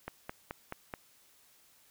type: click train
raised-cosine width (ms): 0.5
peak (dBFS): -23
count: 5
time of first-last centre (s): 0.08-0.938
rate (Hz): 4.66
effects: white hiss -64 dBFS RMS until 1.9 s